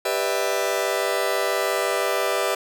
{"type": "chord", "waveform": "sawtooth", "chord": "E minor seventh", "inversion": "first", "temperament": "just", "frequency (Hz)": [395.6, 494.4, 593.3, 659.3], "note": ["G4", "B4", "D5", "E5"], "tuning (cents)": [16, 2, 18, 0], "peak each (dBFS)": -23, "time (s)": [0.05, 2.55], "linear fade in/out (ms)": 5, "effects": []}